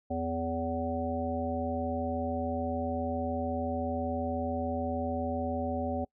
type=harmonic tone with a mistuned harmonic; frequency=83.4 Hz; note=E2; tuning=21 cents sharp; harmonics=1 / 3 / 5 / 7 / 9; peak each=-37 / -34 / -41 / -35 / -36 dBFS; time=0.1-6.05 s; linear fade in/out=10 ms; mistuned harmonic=7; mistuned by=-38 cents; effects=noise-tail reverb RT60 0.1 s tail -24 dB re dry